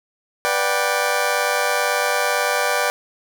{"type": "chord", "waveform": "20% pulse", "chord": "G major seventh", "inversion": "first", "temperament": "just", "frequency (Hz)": [490, 588, 735, 784], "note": ["B4", "D5", "F#5", "G5"], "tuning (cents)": [-14, 2, -12, 0], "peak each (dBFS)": [-19, -17, -23, -19], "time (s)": [0.45, 2.9], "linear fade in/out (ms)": 0, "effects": []}